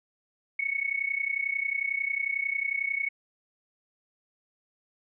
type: tone with amplitude modulation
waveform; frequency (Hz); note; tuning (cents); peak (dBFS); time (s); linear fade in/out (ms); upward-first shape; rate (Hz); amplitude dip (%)
sine; 2214; C#7; -3; -23; 0.59-3.09; 5; sine; 31.1; 85
effects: none